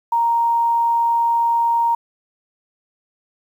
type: tone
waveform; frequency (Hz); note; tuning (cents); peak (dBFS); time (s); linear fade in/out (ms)
sine; 932.3; A#5; 0; -14; 0.12-1.95; 5
effects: 8-bit